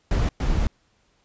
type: noise bursts at uneven times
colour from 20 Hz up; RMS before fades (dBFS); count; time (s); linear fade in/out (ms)
brown; -21; 2; 0.11-0.29 / 0.4-0.67; 2
effects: pink hiss -65 dBFS RMS until 1.24 s + resampled to 16000 Hz